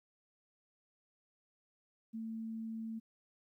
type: tone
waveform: sine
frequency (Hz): 223.9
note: A3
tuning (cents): +30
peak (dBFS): -39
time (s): 2.13-3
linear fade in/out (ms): 20
effects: 13-bit